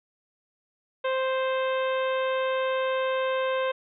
harmonic tone, 523.3 Hz, C5, in tune, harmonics 1 / 2 / 3 / 4 / 5 / 6 / 7, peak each -25 / -31 / -35 / -40 / -39 / -42 / -44 dBFS, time 1.04-3.72 s, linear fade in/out 10 ms, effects none

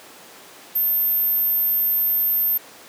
sine tone, 13310 Hz, G#9, 3 cents sharp, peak -17 dBFS, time 0.75-2.58 s, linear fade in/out 10 ms, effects pink hiss -43 dBFS RMS until 2.88 s + high-pass 300 Hz 12 dB/octave

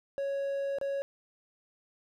triangle tone with dropouts, 554.4 Hz, C#5, in tune, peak -28 dBFS, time 0.18-1.02 s, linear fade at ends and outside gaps 0 ms, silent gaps 0.785-0.813 s, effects none

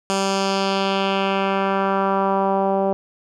10% pulse tone with low-pass filter sweep, 194.7 Hz, G3, 12 cents flat, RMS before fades -20 dBFS, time 0.1-2.93 s, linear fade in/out 0 ms, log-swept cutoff 7600 to 630 Hz, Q 1.7, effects none

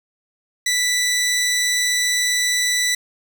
15% pulse tone, 1975.5 Hz, B6, in tune, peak -11 dBFS, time 0.66-2.95 s, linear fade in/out 5 ms, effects none

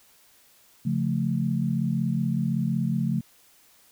sine chord, Db augmented, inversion none, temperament equal, 138.59 / 174.61 / 220 Hz, Db3 / F3 / A3, 0 / 0 / 0 cents, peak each -27 dBFS, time 0.85-3.21 s, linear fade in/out 10 ms, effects white hiss -58 dBFS RMS until 3.91 s

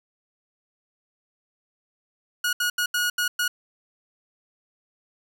sawtooth tone bursts at uneven times, 1450 Hz, F#6, 35 cents flat, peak -18 dBFS, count 6, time 2.44-2.53 / 2.6-2.7 / 2.78-2.86 / 2.94-3.1 / 3.18-3.28 / 3.39-3.48 s, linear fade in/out 5 ms, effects none

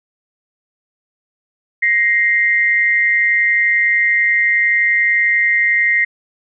sine tone pair together, 1881.7 / 2093 Hz, A#6 / C7, +16 / 0 cents, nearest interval major second, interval 184 cents, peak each -14 dBFS, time 1.82-6.05 s, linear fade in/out 10 ms, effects none

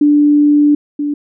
sine tone pair in turn, 293.7 / 291.8 Hz, D4 / D4, 0 / -11 cents, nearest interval unison, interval 11 cents, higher first, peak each -6 / -14 dBFS, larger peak first, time 0.01-0.75 / 0.99-1.14 s, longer first, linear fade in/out 5 ms, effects none

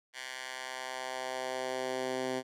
10% pulse tone with high-pass filter sweep, 129.3 Hz, C3, 20 cents flat, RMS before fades -37 dBFS, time 0.13-2.43 s, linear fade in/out 50 ms, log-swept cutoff 1800 to 260 Hz, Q 1.1, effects low-pass 9000 Hz 12 dB/octave

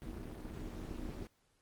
brown noise with amplitude modulation, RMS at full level -40 dBFS, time 0.02-1.27 s, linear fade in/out 0 ms, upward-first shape sine, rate 280 Hz, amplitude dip 100%, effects pink hiss -75 dBFS RMS until 1.61 s + Opus 32 kbps

